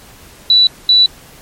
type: tone bursts at uneven times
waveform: sine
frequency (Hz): 3954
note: B7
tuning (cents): +1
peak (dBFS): -5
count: 2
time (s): 0.5-0.67 / 0.89-1.06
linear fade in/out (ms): 2
effects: pink hiss -40 dBFS RMS until 1.41 s + MP3 64 kbps